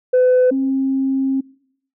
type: tone pair in turn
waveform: sine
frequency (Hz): 505 / 267.8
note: B4 / C4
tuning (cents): +39 / +40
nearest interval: major seventh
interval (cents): 1099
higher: first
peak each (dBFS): -8 / -15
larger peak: first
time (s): 0.13-0.51 / 0.51-1.41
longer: second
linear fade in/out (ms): 10
effects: noise-tail reverb RT60 0.7 s tail -24 dB re dry + tanh soft clip ceiling -8 dBFS